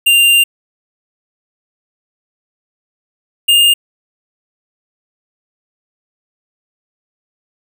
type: tone pair in turn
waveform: square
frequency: 2790 / 2822 Hz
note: F7 / F7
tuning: -2 / +17 cents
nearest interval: unison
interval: 19 cents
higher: second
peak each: -7 dBFS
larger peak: neither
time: 0.06-0.44 / 3.48-3.74 s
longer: first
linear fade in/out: 10 ms
effects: none